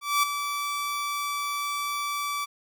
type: tone with ADSR envelope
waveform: sawtooth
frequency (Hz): 1157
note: D6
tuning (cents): -26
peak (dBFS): -15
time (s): 0.01-2.46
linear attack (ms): 220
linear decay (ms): 9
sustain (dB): -9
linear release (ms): 24
effects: none